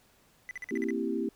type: tone bursts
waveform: triangle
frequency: 2000 Hz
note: B6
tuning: 21 cents sharp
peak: -34 dBFS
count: 7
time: 0.49-0.906 s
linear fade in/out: 0 ms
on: 20 ms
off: 46 ms
type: chord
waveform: sine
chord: C dominant seventh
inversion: third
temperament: equal with one note detuned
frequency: 233.1 / 266.2 / 329.6 / 392 Hz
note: Bb3 / C4 / E4 / G4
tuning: 0 / +30 / 0 / 0 cents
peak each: -34 dBFS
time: 0.71-1.29 s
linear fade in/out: 5 ms
effects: pink hiss -64 dBFS RMS until 1.35 s